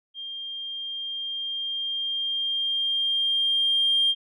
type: tone with level ramp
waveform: sine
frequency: 3200 Hz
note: G7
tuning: 35 cents sharp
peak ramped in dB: -33 to -17 dBFS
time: 0.14-4.15 s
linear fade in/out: 50 ms
effects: tanh soft clip ceiling -13 dBFS